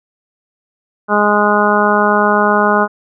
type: harmonic tone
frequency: 207.7 Hz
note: G#3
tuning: in tune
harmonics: 1 / 2 / 3 / 4 / 5 / 6 / 7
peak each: -17 / -17 / -17 / -17 / -17 / -17 / -17 dBFS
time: 1.08-2.88 s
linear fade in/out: 50 ms
effects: none